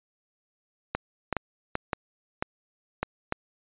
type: clicks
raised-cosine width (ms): 0.5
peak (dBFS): -11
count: 8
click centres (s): 0.95 / 1.327 / 1.367 / 1.754 / 1.932 / 2.425 / 3.03 / 3.324
effects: resampled to 8000 Hz